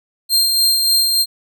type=tone with tremolo; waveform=sawtooth; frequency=4186 Hz; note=C8; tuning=in tune; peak=-8 dBFS; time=0.29-1.26 s; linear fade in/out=50 ms; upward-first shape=sine; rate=3.4 Hz; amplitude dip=35%; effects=none